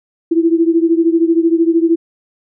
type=beating tone pair; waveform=sine; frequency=328.3 / 341.3 Hz; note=E4 / F4; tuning=-7 / -40 cents; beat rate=13 Hz; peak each=-11 / -14 dBFS; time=0.31-1.96 s; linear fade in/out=10 ms; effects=none